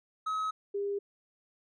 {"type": "tone pair in turn", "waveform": ["triangle", "sine"], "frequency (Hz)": [1278, 402.5], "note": ["D#6", "G4"], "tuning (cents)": [46, 46], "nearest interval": "octave + minor sixth", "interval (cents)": 2000, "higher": "first", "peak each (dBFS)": [-28, -30], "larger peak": "first", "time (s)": [[0.26, 0.51], [0.74, 0.99]], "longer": "neither", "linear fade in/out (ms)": 10, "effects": ["resampled to 22050 Hz"]}